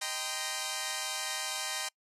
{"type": "chord", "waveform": "5% pulse", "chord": "C minor seventh", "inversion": "first", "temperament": "equal with one note detuned", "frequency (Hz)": [622.3, 784, 932.3, 1027.9], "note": ["Eb5", "G5", "Bb5", "C6"], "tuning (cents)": [0, 0, 0, -31], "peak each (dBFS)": [-29, -25, -29, -26], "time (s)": [0.01, 1.89], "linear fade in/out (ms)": 10, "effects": ["noise-tail reverb RT60 0.1 s tail -26 dB re dry", "low-pass 11000 Hz 12 dB/octave"]}